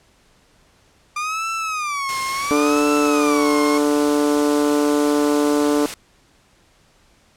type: tone with vibrato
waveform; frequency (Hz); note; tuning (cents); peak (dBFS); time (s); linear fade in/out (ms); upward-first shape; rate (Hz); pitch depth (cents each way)
30% pulse; 1192; D6; +25; -19; 1.16-3.78; 5; sine; 0.71; 190
type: noise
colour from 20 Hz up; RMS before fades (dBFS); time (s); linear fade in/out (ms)
white; -29; 2.09-5.94; 0
type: harmonic tone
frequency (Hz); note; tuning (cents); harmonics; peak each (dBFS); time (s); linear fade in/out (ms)
146.83; D3; 0; 2 / 3 / 4 / 5 / 6 / 7 / 8 / 9 / 10; -17 / -20 / -25 / -33 / -31 / -31 / -33 / -36 / -36; 2.51-5.86; 0
effects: pink hiss -56 dBFS RMS until 7.36 s + low-pass 9000 Hz 12 dB/octave